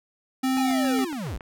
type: tone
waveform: square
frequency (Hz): 261.6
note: C4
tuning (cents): 0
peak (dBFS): -22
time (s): 0.43-1.05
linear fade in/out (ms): 10
type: linear sweep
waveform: square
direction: down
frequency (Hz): 850 to 32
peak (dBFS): -30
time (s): 0.57-1.38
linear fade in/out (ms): 10
type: click train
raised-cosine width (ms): 0.5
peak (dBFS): -24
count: 7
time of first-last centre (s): 0.57-1.408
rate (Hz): 7.16
effects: none